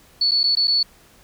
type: tone with dropouts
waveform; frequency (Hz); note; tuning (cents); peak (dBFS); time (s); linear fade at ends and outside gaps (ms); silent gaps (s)
sine; 4435; C#8; 0; -15; 0.21-0.83; 5; 0.311-0.316 / 0.433-0.438 / 0.553-0.569 / 0.673-0.678
effects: pink hiss -52 dBFS RMS until 1.23 s